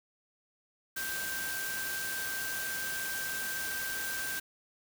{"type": "tone in noise", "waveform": "sine", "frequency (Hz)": 1568, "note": "G6", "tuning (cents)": 0, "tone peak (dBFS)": -36, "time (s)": [0.96, 4.4], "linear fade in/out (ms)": 10, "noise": "white", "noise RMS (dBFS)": -38, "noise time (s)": [0.96, 4.4], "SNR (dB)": -1, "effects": []}